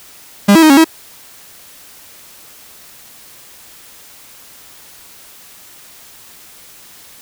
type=tone with pitch steps; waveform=45% pulse; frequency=201.9 / 326.1 / 311.7 / 275.4 / 322.4 Hz; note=G#3 / E4 / D#4 / C#4 / E4; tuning=-49 / -19 / +3 / -11 / -38 cents; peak=-4 dBFS; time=0.48-0.845 s; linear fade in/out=10 ms; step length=73 ms; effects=white hiss -40 dBFS RMS until 7.21 s